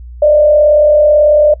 sine tone with frequency modulation, 598 Hz, D5, 31 cents sharp, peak -4 dBFS, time 0.22-1.54 s, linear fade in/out 5 ms, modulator 38.2 Hz, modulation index 0.48, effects noise-tail reverb RT60 0.1 s tail -21 dB re dry + added 60 Hz sine -27 dBFS peak until 1.6 s

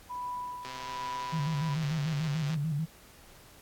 sine tone with tremolo, 987.8 Hz, B5, in tune, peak -33 dBFS, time 0.09-1.75 s, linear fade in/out 20 ms, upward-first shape sine, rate 1.2 Hz, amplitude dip 60%
click train, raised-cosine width 0.2 ms, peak -24 dBFS, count 247, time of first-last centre 0.65-2.542 s, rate 130 Hz
sine tone with vibrato, 152 Hz, D#3, 40 cents flat, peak -28 dBFS, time 1.32-2.86 s, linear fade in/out 20 ms, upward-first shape square, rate 6.8 Hz, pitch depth 94 cents each way
effects pink hiss -55 dBFS RMS until 3.61 s + AAC 64 kbps

